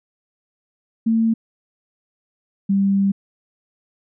sine tone pair in turn, 225.5 / 196.93 Hz, A3 / G3, +43 / +8 cents, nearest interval major second, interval 235 cents, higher first, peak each -14 / -14 dBFS, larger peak neither, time 1.06-1.34 / 2.69-3.12 s, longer second, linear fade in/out 10 ms, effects none

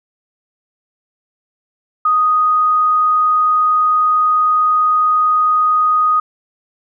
sine tone, 1244.5 Hz, D#6, in tune, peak -10 dBFS, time 2.05-6.2 s, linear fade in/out 5 ms, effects none

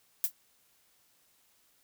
violet noise with exponential decay, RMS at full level -23 dBFS, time 0.24-0.32 s, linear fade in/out 1 ms, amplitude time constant 17 ms, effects white hiss -68 dBFS RMS until 1.83 s

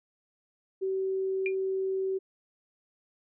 sine tone, 382.1 Hz, G4, 44 cents flat, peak -27 dBFS, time 0.81-2.19 s, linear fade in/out 20 ms
sine tone with exponential decay, 2403 Hz, D7, 39 cents sharp, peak -26 dBFS, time 1.46-1.55 s, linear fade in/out 1 ms, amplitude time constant 19 ms
effects none

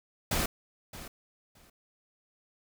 pink noise with echo, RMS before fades -29 dBFS, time 0.31-0.46 s, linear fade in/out 5 ms, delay 620 ms, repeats 2, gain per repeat -15 dB, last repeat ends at 1.7 s, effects none

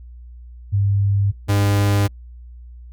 sine / 45% pulse tone pair in turn, 100 / 101.16 Hz, G2 / G#2, +35 / -45 cents, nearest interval unison, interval 20 cents, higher second, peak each -14 dBFS, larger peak neither, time 0.72-1.32 / 1.48-2.08 s, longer neither, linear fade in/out 20 ms, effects added 60 Hz sine -36 dBFS peak until 2.92 s + Opus 48 kbps

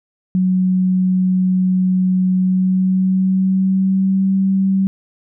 sine tone with pitch glide, 185 to 192.41 Hz, F#3 to G3, 0 to -32 cents, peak -12 dBFS, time 0.35-4.87 s, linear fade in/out 0 ms, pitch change +68 cents, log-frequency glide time 2.35-4.31 s, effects none

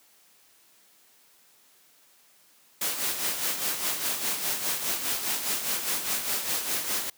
white noise with tremolo, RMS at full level -27 dBFS, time 2.81-7.1 s, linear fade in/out 5 ms, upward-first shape sine, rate 4.9 Hz, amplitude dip 55%, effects white hiss -60 dBFS RMS until 7.17 s + high-pass 150 Hz 12 dB/octave

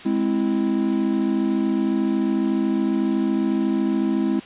triangle chord, Ab augmented, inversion none, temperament equal, 207.7 / 261.6 / 329.6 Hz, Ab3 / C4 / E4, 0 / 0 / 0 cents, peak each -21 dBFS, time 0.05-4.4 s, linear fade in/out 10 ms, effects white hiss -40 dBFS RMS until 4.45 s + resampled to 8000 Hz

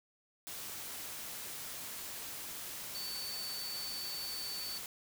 sine tone in noise, 4509 Hz, C#8, 29 cents sharp, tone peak -40 dBFS, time 2.95-4.78 s, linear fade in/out 0 ms, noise white, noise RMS -44 dBFS, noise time 0.47-4.86 s, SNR +1 dB, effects none

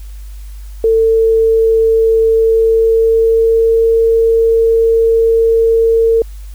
sine tone with pitch glide, 448.8 to 454.5 Hz, A4 to A#4, +34 to -44 cents, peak -7 dBFS, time 0.84-6.22 s, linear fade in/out 2 ms, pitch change +22 cents, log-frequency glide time 2.42-3.87 s, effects added 50 Hz sine -26 dBFS peak until 6.54 s + white hiss -46 dBFS RMS until 6.54 s

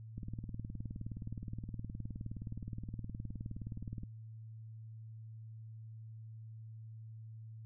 click train, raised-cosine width 5 ms, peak -30 dBFS, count 75, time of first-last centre 0.18-4.034 s, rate 19.2 Hz, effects added 111 Hz sine -47 dBFS peak until 7.65 s

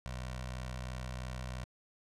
15% pulse tone with notch filter, 63 Hz, B1, 35 cents sharp, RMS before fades -41 dBFS, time 0.06-1.64 s, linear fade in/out 0 ms, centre 280 Hz, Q 0.68, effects low-pass 9000 Hz 12 dB/octave

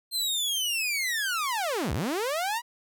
sawtooth linear two-way sweep, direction down then up, 4186 to 57.4 to 984 Hz, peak -23 dBFS, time 0.11-2.62 s, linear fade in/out 50 ms, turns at 1.93 s, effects none

